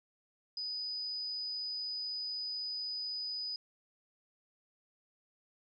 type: tone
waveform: sine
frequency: 4978 Hz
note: D#8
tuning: in tune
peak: -36 dBFS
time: 0.57-3.56 s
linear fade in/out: 2 ms
effects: none